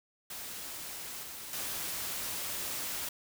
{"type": "noise with level steps", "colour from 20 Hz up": "white", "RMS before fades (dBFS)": [-42, -44, -37], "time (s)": [0.3, 3.09], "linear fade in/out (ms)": 5, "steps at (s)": [1.23, 1.53], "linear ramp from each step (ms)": 2, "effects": []}